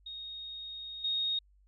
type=tone with level steps; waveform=sine; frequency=3729 Hz; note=A#7; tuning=in tune; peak=-40 / -29 dBFS; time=0.06-1.39 s; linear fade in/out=5 ms; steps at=1.04 s; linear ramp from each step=5 ms; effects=added 49 Hz sine -61 dBFS peak until 1.67 s